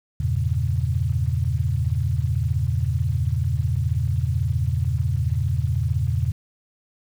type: chord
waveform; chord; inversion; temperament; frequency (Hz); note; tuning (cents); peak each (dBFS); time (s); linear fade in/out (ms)
sine; E diminished seventh; none; equal; 82.41 / 98 / 116.54 / 138.59; E2 / G2 / Bb2 / Db3; 0 / 0 / 0 / 0; -24 / -27 / -24 / -26; 0.2-6.32; 5
effects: 8-bit